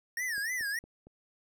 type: tone with vibrato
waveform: square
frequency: 1814 Hz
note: A#6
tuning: 48 cents flat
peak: -32 dBFS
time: 0.17-0.79 s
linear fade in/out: 2 ms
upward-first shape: sine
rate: 3.4 Hz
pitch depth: 200 cents each way
type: click train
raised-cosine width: 2 ms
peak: -39 dBFS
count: 4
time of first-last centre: 0.38-1.07 s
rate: 4.35 Hz
effects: none